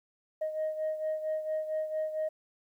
sine beating tone pair, 623 / 627.4 Hz, D#5 / D#5, +2 / +14 cents, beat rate 4.4 Hz, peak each -30 / -36 dBFS, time 0.41-2.29 s, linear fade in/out 10 ms, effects tanh soft clip ceiling -26 dBFS + 11-bit

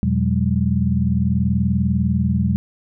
sine tone cluster, 84.5 / 123.7 / 184.1 / 204.3 Hz, E2 / B2 / F#3 / G#3, +43 / +3 / -8 / -28 cents, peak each -21 dBFS, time 0.03-2.56 s, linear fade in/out 0 ms, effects none

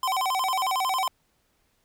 square tone with vibrato, 888 Hz, A5, 16 cents sharp, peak -24 dBFS, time 0.03-1.08 s, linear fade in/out 2 ms, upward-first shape square, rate 11 Hz, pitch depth 270 cents each way, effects pink hiss -69 dBFS RMS until 1.84 s

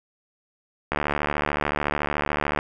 click train, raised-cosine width 0.5 ms, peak -8 dBFS, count 124, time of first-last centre 0.92-2.589 s, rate 73.7 Hz, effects none

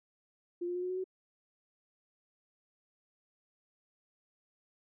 sine tone with pitch steps, 349.2 / 354.1 / 359 / 364 / 369.1 / 374.3 Hz, F4 / F4 / F4 / F#4 / F#4 / F#4, 0 / +24 / +48 / -28 / -4 / +20 cents, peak -33 dBFS, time 0.61-1.042 s, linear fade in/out 10 ms, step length 72 ms, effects none

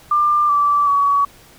sine tone with pitch steps, 1193 / 1161 / 1131 Hz, D6 / D6 / C#6, +27 / -20 / +34 cents, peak -12 dBFS, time 0.11-1.25 s, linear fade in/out 5 ms, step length 380 ms, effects pink hiss -46 dBFS RMS until 1.58 s

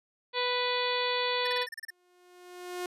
harmonic tone, 493.9 Hz, B4, in tune, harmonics 1 / 2 / 3 / 4 / 5 / 6 / 7 / 8 / 9, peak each -32 / -33 / -41 / -36 / -37 / -43 / -35 / -38 / -39 dBFS, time 0.33-1.67 s, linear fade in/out 50 ms
square tone bursts, 1798 Hz, A6, 37 cents sharp, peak -38 dBFS, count 9, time 1.45-1.905 s, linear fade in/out 5 ms, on 23 ms, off 31 ms
sawtooth tone with exponential growth, 358.3 Hz, F4, 44 cents sharp, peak -28 dBFS, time 1.89-2.86 s, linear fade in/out 1 ms, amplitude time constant 210 ms
effects resampled to 32000 Hz

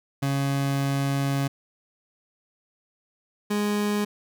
30% pulse tone pair in turn, 138.59 / 207.2 Hz, C#3 / G#3, 0 / -4 cents, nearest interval perfect fifth, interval 696 cents, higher second, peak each -20 dBFS, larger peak neither, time 0.22-1.48 / 3.5-4.05 s, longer first, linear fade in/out 10 ms, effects none

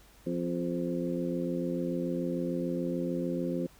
harmonic tone with a mistuned harmonic, 86.8 Hz, F2, 10 cents flat, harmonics 2 / 3 / 4 / 5 / 6, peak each -34 / -34 / -35 / -44 / -37 dBFS, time 0.26-3.67 s, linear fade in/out 10 ms, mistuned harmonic 5, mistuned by -28 cents, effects added 50 Hz sine -59 dBFS peak until 3.79 s + pink hiss -59 dBFS RMS until 3.79 s

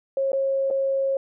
sine tone with dropouts, 542 Hz, C#5, 39 cents flat, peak -20 dBFS, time 0.17-1.17 s, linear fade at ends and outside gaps 2 ms, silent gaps 0.319-0.331 / 0.703-0.709 s, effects none

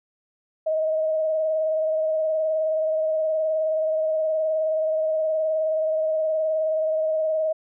sine tone with vibrato, 630 Hz, D#5, 21 cents sharp, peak -20 dBFS, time 0.66-7.53 s, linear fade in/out 10 ms, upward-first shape triangle, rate 19 Hz, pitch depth 31 cents each way, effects none

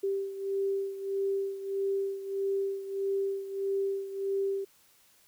sine beating tone pair, 392 / 393.6 Hz, G4 / G4, 0 / +7 cents, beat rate 1.6 Hz, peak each -30 / -35 dBFS, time 0.03-4.65 s, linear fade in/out 10 ms, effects white hiss -63 dBFS RMS until 5.27 s

